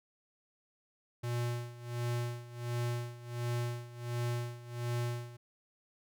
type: tone with tremolo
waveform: square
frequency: 120 Hz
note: B2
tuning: 49 cents flat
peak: -32 dBFS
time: 1.23-5.37 s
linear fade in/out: 10 ms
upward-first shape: sine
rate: 1.4 Hz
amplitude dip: 85%
effects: none